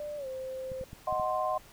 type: tone with pitch glide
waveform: sine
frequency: 593 to 522.2 Hz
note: D5 to C5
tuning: +17 to -3 cents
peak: -35 dBFS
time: 0-0.84 s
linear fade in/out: 2 ms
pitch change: -220 cents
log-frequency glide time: 0.17-0.27 s
type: clicks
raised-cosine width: 5 ms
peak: -31 dBFS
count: 5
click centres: 0.718 / 0.812 / 0.931 / 1.126 / 1.198 s
type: chord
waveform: sine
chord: C diminished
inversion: first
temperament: equal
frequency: 622.3 / 740 / 1046.5 Hz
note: Eb5 / Gb5 / C6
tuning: 0 / 0 / 0 cents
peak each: -32 dBFS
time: 1.07-1.58 s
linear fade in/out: 5 ms
effects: pink hiss -55 dBFS RMS until 1.72 s